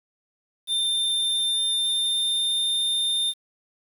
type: tone with pitch glide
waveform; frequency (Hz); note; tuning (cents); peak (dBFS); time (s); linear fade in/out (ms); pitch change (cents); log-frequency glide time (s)
square; 3592 to 3617; A7 to A7; +35 to +47; -22; 0.67-3.34; 50; +12; 1.19-2.61
effects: 8-bit